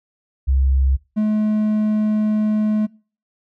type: tone pair in turn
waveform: sine / triangle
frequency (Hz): 66.8 / 213.6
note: C2 / G#3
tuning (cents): +36 / +49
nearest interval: octave + minor sixth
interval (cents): 2013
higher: second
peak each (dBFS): -13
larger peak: neither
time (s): 0.47-0.97 / 1.16-2.87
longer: second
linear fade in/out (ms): 20
effects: noise-tail reverb RT60 0.4 s tail -24 dB re dry